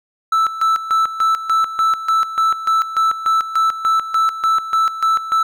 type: tone with tremolo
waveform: triangle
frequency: 1318.5 Hz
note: E6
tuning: in tune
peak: -10 dBFS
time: 0.32-5.43 s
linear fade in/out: 5 ms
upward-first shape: square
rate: 3.4 Hz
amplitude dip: 75%
effects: none